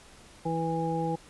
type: harmonic tone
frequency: 164.1 Hz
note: E3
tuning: 8 cents flat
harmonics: 1 / 2 / 3 / 5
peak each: -31 / -34 / -33 / -32 dBFS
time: 0.45-1.16 s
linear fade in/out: 10 ms
effects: pink hiss -53 dBFS RMS until 1.29 s + resampled to 24000 Hz